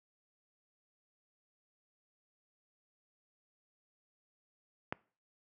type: click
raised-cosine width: 0.5 ms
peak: -19 dBFS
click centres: 4.925 s
effects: noise-tail reverb RT60 0.4 s tail -23 dB re dry + high-pass 100 Hz 12 dB/octave